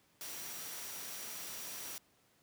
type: tone in noise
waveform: sine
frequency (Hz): 5780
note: F#8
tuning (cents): -41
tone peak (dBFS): -52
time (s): 0.21-1.98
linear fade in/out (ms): 0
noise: white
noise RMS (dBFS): -45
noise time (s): 0.21-1.98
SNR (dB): -10
effects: pink hiss -70 dBFS RMS until 2.42 s + high-pass 100 Hz 12 dB/octave

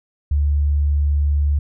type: tone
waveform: sine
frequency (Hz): 72.6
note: D2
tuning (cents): -19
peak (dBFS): -14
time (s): 0.31-1.59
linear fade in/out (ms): 5
effects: none

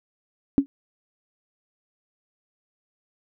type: tone with exponential decay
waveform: sine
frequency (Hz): 277.2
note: C#4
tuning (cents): 0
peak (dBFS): -9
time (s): 0.58-0.66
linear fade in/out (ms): 0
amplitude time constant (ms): 17
effects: none

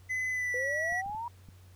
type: tone with pitch glide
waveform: triangle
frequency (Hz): 2020 to 1938.8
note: B6 to B6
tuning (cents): +39 to -32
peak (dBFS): -28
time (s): 0.09-1.02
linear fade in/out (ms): 20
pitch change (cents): -71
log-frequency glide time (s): 0.3-0.65
type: exponential sweep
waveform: sine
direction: up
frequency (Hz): 490 to 971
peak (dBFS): -34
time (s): 0.54-1.28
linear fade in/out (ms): 2
type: clicks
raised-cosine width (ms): 5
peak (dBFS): -37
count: 5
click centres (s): 0.923 / 1.062 / 1.097 / 1.148 / 1.488
effects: added 92 Hz sine -52 dBFS peak until 1.75 s + pink hiss -63 dBFS RMS until 1.75 s

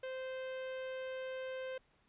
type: tone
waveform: 45% pulse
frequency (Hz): 520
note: C5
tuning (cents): -11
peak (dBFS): -40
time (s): 0.03-1.78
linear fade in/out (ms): 5
effects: pink hiss -72 dBFS RMS until 2.08 s + resampled to 8000 Hz

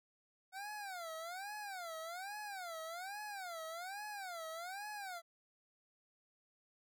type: tone with vibrato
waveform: 25% pulse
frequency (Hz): 736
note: F#5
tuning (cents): -9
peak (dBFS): -40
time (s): 0.52-5.22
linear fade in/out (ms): 50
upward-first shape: sine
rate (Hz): 1.2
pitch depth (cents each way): 240
effects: none

